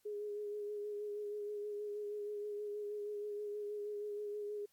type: tone with vibrato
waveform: sine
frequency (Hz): 415.3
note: G#4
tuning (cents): 0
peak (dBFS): -39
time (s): 0.05-4.66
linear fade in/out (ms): 10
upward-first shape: sine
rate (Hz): 6.3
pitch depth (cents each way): 23
effects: white hiss -75 dBFS RMS until 4.72 s + AAC 64 kbps